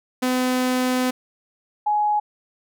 sawtooth / sine tone pair in turn, 253.6 / 838.4 Hz, B3 / G#5, +46 / +16 cents, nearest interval octave + major sixth, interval 2070 cents, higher second, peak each -15 / -17 dBFS, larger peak first, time 0.22-1.11 / 1.86-2.2 s, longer first, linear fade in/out 10 ms, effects none

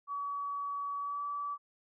sine tone with pitch glide, 1136 to 1151.9 Hz, C#6 to D6, +42 to -34 cents, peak -34 dBFS, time 0.07-1.58 s, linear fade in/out 50 ms, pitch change +24 cents, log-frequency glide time 0.98-1.23 s, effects none

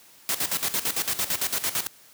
white noise with tremolo, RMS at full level -25 dBFS, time 0.29-1.87 s, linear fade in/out 0 ms, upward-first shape square, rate 8.9 Hz, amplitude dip 75%, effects white hiss -53 dBFS RMS until 2.13 s + high-pass 80 Hz 12 dB/octave

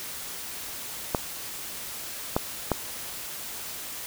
clicks, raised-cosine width 1 ms, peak -8 dBFS, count 3, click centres 1.148 / 2.365 / 2.717 s, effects white hiss -37 dBFS RMS until 4.06 s

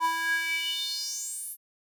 square tone with high-pass filter sweep, 328.6 Hz, E4, 5 cents flat, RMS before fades -30 dBFS, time 0-1.57 s, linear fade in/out 50 ms, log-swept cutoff 970 to 12000 Hz, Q 6.4, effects none

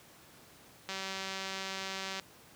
click train, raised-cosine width 0.2 ms, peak -21 dBFS, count 252, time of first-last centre 0.89-2.197 s, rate 192 Hz, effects pink hiss -57 dBFS RMS until 2.55 s + high-pass 100 Hz 12 dB/octave

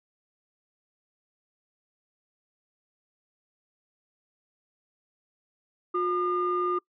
sine tone pair together, 358.1 / 1210.8 Hz, F4 / D#6, +43 / -48 cents, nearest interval octave + major sixth, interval 2109 cents, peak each -26 dBFS, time 5.94-6.79 s, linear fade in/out 10 ms, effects noise-tail reverb RT60 0.1 s tail -24 dB re dry + tanh soft clip ceiling -18 dBFS

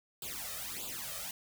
white noise with flanger, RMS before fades -41 dBFS, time 0.22-1.31 s, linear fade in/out 2 ms, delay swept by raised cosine 0.25 to 1.65 ms, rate 1.6 Hz, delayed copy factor +1, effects none

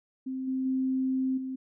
sine tone with level steps, 261.6 Hz, C4, in tune, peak -31 / -27 / -25 / -32 dBFS, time 0.26-1.56 s, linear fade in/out 10 ms, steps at 0.47 / 0.65 / 1.37 s, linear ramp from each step 10 ms, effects none

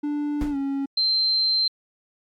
triangle tone with pitch glide, 293.7 to 275.6 Hz, D4 to C#4, 0 to -10 cents, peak -21 dBFS, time 0.03-0.86 s, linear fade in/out 10 ms, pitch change -110 cents, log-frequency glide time 0.5-0.56 s
brown noise with exponential decay, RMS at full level -26 dBFS, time 0.41-0.66 s, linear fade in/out 1 ms, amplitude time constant 53 ms
sine tone, 4124 Hz, C8, 26 cents flat, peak -18 dBFS, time 0.97-1.68 s, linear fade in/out 5 ms
effects MP3 64 kbps

